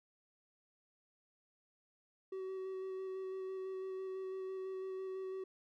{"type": "tone with vibrato", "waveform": "triangle", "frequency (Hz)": 378.9, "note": "F#4", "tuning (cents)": 41, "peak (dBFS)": -38, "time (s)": [2.32, 5.44], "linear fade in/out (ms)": 5, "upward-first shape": "square", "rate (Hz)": 6, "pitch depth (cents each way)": 10, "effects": []}